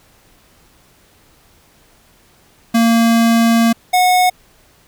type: tone pair in turn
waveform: square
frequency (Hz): 230 / 730.2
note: A#3 / F#5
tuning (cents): -23 / -23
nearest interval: octave + minor sixth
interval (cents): 2000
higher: second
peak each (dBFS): -10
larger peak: neither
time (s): 2.74-3.73 / 3.93-4.3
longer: first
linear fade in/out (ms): 10
effects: pink hiss -51 dBFS RMS until 4.87 s